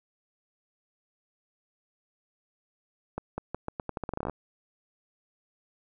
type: accelerating click train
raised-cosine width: 1 ms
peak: -18 dBFS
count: 17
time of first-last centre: 3.18-4.297 s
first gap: 200 ms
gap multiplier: 0.83
effects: none